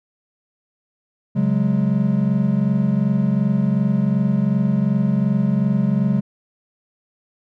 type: chord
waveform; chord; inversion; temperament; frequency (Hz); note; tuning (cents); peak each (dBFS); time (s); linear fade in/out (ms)
triangle; C# suspended fourth; none; equal with one note detuned; 137.48 / 185 / 207.7; C#3 / F#3 / G#3; -14 / 0 / 0; -19 / -18 / -17; 1.35-6.21; 20
effects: none